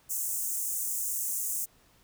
pink high-pass noise, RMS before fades -32 dBFS, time 0.09-1.66 s, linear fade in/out 20 ms, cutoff 6700 Hz, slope 48 dB/octave, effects pink hiss -63 dBFS RMS until 2.03 s

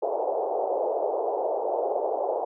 pink band-pass noise, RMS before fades -27 dBFS, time 0.02-2.45 s, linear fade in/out 10 ms, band 410 to 820 Hz, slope 48 dB/octave, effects none

